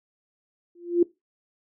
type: tone with exponential growth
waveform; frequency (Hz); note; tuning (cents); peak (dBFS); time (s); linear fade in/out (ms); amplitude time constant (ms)
sine; 346.8; F4; -12; -12; 0.75-1.03; 5; 59
effects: noise-tail reverb RT60 0.2 s tail -20 dB re dry